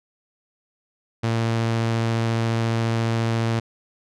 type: tone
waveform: sawtooth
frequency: 114.3 Hz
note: A#2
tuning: 34 cents flat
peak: -16 dBFS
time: 1.23-3.6 s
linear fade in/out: 10 ms
effects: low-pass 6000 Hz 12 dB/octave